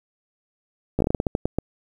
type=slowing click train; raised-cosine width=2 ms; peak=-8 dBFS; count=12; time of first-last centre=0.99-1.586 s; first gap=14 ms; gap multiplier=1.25; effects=8-bit